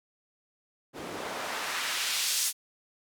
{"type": "noise with band-pass filter sweep", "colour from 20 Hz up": "white", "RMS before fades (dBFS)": -32, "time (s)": [0.93, 2.53], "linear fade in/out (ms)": 50, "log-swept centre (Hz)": [260, 7700], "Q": 0.77, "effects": []}